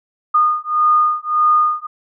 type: beating tone pair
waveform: sine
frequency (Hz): 1224 / 1225.7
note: D#6 / D#6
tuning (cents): -29 / -26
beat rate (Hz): 1.7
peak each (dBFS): -15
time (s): 0.34-1.87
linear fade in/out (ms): 10
effects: none